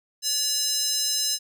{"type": "tone with high-pass filter", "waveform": "square", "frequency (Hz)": 572, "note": "D5", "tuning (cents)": -46, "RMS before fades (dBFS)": -25, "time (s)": [0.22, 1.39], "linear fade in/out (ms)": 50, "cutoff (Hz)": 5300, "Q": 3.1, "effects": []}